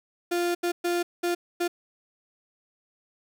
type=tone bursts at uneven times; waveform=35% pulse; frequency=348.8 Hz; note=F4; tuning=2 cents flat; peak=-22 dBFS; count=5; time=0.31-0.55 / 0.63-0.72 / 0.84-1.03 / 1.23-1.35 / 1.6-1.68 s; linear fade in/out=10 ms; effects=none